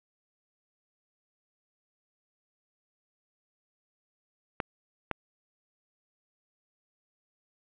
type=clicks; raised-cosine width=0.5 ms; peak=-14 dBFS; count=2; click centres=4.602 / 5.113 s; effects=resampled to 8000 Hz + 7-bit